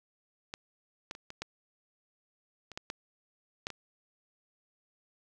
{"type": "clicks", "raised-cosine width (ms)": 0.2, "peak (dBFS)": [-21, -21, -29, -26, -19, -28, -20, -19, -17, -24], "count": 10, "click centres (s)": [0.539, 1.111, 1.151, 1.304, 1.42, 2.717, 2.775, 2.901, 3.669, 3.703], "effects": []}